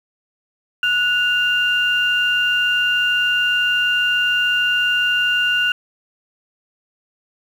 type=tone pair together; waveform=sine; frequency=1467.3 / 2794 Hz; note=F#6 / F7; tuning=-15 / 0 cents; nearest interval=major seventh; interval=1115 cents; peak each=-17 / -17 dBFS; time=0.83-5.72 s; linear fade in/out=2 ms; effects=tanh soft clip ceiling -7 dBFS + 7-bit